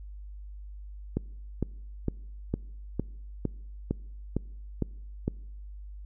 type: click train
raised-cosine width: 3 ms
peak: -14 dBFS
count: 10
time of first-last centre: 1.17-5.28 s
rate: 2.19 Hz
effects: noise-tail reverb RT60 0.9 s tail -25 dB re dry + added 50 Hz sine -40 dBFS peak until 6.05 s